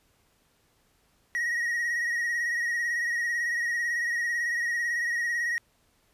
triangle tone with vibrato, 1892 Hz, A#6, 25 cents sharp, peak -24 dBFS, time 1.35-5.58 s, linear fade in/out 0 ms, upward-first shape triangle, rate 18 Hz, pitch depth 48 cents each way, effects pink hiss -67 dBFS RMS until 6.13 s + resampled to 32000 Hz

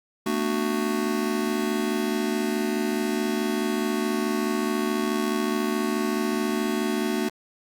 square chord, B minor seventh, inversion third, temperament just, 222.2 / 246.9 / 296.3 / 370.4 Hz, A3 / B3 / D4 / F#4, +17 / 0 / +15 / +2 cents, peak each -28 / -34 / -30 / -29 dBFS, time 0.26-7.29 s, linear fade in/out 5 ms, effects Opus 48 kbps

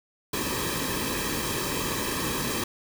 pink noise with comb filter, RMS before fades -29 dBFS, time 0.33-2.64 s, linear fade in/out 5 ms, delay 1.4 ms, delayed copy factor -0.75, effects none

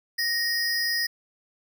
square tone pair together, 1864.7 / 5013 Hz, A#6 / D#8, 0 / +12 cents, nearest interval octave + perfect fourth, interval 1712 cents, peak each -27 dBFS, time 0.18-1.07 s, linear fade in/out 10 ms, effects none

